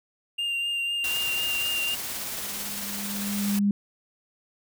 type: tone with vibrato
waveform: triangle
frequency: 2794 Hz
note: F7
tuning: in tune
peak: -24 dBFS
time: 0.38-1.95 s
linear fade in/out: 10 ms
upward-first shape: triangle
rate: 4 Hz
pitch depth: 20 cents each way
type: noise with tremolo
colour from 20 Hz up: white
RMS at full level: -32 dBFS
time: 1.04-3.59 s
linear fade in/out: 2 ms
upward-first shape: triangle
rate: 18 Hz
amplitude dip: 25%
type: tone with exponential growth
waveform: sine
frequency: 202.5 Hz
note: G#3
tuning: 43 cents flat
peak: -18 dBFS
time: 2.1-3.71 s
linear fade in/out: 2 ms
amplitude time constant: 350 ms
effects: none